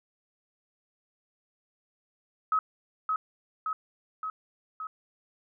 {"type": "tone with echo", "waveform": "sine", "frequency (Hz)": 1277, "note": "D#6", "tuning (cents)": 45, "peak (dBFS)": -22, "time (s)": [2.52, 2.59], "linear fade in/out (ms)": 2, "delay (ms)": 570, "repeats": 4, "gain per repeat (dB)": -3, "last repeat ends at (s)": 4.87, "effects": []}